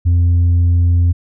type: tone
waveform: sine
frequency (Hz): 86.6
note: F2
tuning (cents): -14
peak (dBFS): -6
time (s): 0.05-1.13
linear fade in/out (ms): 20
effects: tanh soft clip ceiling -8 dBFS